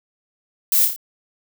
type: noise with echo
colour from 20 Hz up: violet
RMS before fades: -17 dBFS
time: 0.72-0.85 s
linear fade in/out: 2 ms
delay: 28 ms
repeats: 4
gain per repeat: -4 dB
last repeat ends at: 0.962 s
effects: none